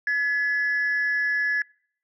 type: tone pair together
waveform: sine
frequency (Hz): 1701 / 1988.7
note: G#6 / B6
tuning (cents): +41 / +12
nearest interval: minor third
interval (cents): 271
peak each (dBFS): -20 / -29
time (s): 0.07-1.62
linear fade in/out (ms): 2
effects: noise-tail reverb RT60 0.6 s tail -26 dB re dry + tanh soft clip ceiling -17 dBFS